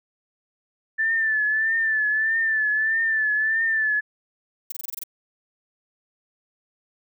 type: tone with vibrato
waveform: sine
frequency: 1760 Hz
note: A6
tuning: in tune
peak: -19 dBFS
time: 0.98-4.01 s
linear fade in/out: 20 ms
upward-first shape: triangle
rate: 1.6 Hz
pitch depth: 62 cents each way
type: noise bursts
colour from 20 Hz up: violet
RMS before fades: -30 dBFS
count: 8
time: 4.7-5.036 s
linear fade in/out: 5 ms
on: 21 ms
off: 24 ms
effects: none